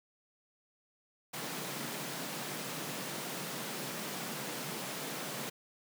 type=high-pass noise; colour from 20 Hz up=pink; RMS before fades=-40 dBFS; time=1.33-5.5 s; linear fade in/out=10 ms; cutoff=130 Hz; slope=96 dB/octave; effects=none